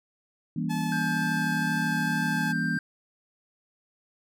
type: chord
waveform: sine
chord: E diminished seventh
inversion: none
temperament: just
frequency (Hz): 164.81 / 197.78 / 237.3 / 284.8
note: E3 / G3 / Bb3 / Db4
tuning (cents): 0 / +16 / +31 / +47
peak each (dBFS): -30 / -33 / -31 / -35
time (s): 0.56-2.78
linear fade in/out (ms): 5
type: tone with vibrato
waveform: sawtooth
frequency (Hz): 860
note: A5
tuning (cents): -40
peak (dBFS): -29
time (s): 0.69-2.53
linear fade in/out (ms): 20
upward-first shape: sine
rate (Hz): 2.1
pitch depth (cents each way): 8
type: tone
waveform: triangle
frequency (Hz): 1575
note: G6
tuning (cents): +8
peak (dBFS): -27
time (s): 0.92-2.79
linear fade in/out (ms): 2
effects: none